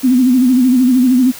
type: tone with vibrato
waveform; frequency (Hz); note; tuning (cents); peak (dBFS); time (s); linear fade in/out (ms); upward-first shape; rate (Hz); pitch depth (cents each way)
sine; 253.2; B3; +43; -7; 0.03-1.32; 20; sine; 13; 77
effects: white hiss -32 dBFS RMS until 1.39 s